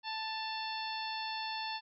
harmonic tone with a mistuned harmonic, 880 Hz, A5, in tune, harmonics 1 / 2 / 3 / 4 / 5 / 6, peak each -39 / -45 / -45 / -45 / -43 / -50 dBFS, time 0.03-1.81 s, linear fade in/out 50 ms, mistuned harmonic 3, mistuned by +35 cents, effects none

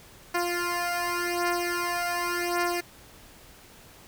10% pulse beating tone pair, 349.2 / 350.08 Hz, F4 / F4, 0 / +4 cents, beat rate 0.88 Hz, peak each -20 / -22 dBFS, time 0.34-2.81 s, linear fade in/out 10 ms, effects pink hiss -51 dBFS RMS until 4.07 s

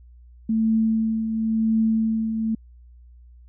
sine tone with tremolo, 222.1 Hz, A3, 16 cents sharp, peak -16 dBFS, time 0.49-2.55 s, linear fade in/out 5 ms, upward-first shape triangle, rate 0.95 Hz, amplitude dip 55%, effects added 60 Hz sine -45 dBFS peak until 3.48 s

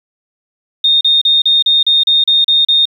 sine tone bursts, 3675 Hz, A#7, 25 cents flat, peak -7 dBFS, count 10, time 0.84-2.855 s, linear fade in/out 5 ms, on 170 ms, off 35 ms, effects 7-bit

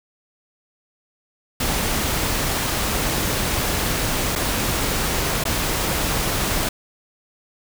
pink noise with dropouts, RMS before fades -22 dBFS, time 1.6-6.69 s, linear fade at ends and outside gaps 5 ms, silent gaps 4.354-4.358 / 5.439-5.452 s, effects none

